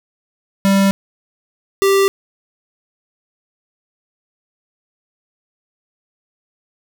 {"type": "tone pair in turn", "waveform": "square", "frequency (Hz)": [196, 392], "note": ["G3", "G4"], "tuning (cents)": [0, 0], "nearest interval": "octave", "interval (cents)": 1200, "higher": "second", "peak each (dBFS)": -11, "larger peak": "neither", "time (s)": [[0.65, 0.91], [1.82, 2.08]], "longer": "neither", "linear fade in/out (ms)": 0, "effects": []}